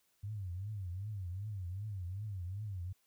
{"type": "tone with vibrato", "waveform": "sine", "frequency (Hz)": 97, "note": "G2", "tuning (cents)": -18, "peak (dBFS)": -38, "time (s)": [0.23, 2.93], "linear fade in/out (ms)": 10, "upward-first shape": "triangle", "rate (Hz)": 2.6, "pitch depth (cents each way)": 220, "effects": ["white hiss -75 dBFS RMS until 3.06 s"]}